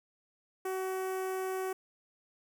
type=tone with notch filter; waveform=sawtooth; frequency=376.8 Hz; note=F#4; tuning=32 cents sharp; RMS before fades=-35 dBFS; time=0.65-1.73 s; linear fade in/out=5 ms; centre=4000 Hz; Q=0.59; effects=none